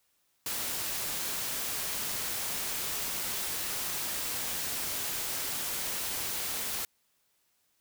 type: noise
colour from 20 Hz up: white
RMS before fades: -34 dBFS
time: 0.46-6.85 s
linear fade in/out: 2 ms
effects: white hiss -73 dBFS RMS until 7.8 s